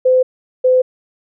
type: tone pair in turn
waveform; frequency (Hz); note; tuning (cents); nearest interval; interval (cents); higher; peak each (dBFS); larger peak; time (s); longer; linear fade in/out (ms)
sine; 512 / 510.2; C5 / C5; -38 / -44; unison; 6; first; -8; neither; 0.05-0.23 / 0.64-0.82; neither; 10
effects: none